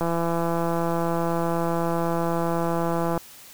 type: click train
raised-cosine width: 1 ms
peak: -12 dBFS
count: 533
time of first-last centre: 0.01-3.177 s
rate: 168 Hz
effects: white hiss -46 dBFS RMS until 3.53 s